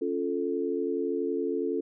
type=chord; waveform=sine; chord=Db augmented; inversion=none; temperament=equal with one note detuned; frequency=277.2 / 349.2 / 438.7 Hz; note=Db4 / F4 / A4; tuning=0 / 0 / -5 cents; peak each=-32 / -31 / -30 dBFS; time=0.01-1.81 s; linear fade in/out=10 ms; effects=none